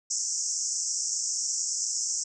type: band-pass noise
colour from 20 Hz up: pink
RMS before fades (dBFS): -30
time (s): 0.1-2.24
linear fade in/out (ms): 10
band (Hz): 5400 to 7800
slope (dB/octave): 96
effects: none

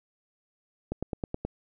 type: click train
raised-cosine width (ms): 2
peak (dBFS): -17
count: 6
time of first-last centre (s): 0.92-1.45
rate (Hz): 9.43
effects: none

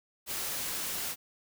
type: noise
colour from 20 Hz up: white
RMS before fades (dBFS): -35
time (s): 0.26-1.16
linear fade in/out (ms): 50
effects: none

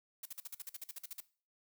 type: noise bursts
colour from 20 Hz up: blue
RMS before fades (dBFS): -44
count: 14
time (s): 0.23-1.205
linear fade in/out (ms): 5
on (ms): 26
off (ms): 47
effects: noise-tail reverb RT60 0.4 s tail -18 dB re dry

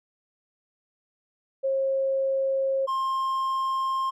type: tone pair in turn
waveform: sine / triangle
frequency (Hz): 538 / 1061.2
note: C5 / C6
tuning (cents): +48 / +24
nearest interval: octave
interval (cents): 1176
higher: second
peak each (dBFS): -22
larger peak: neither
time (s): 1.63-2.87 / 2.87-4.11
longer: neither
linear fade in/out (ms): 20
effects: none

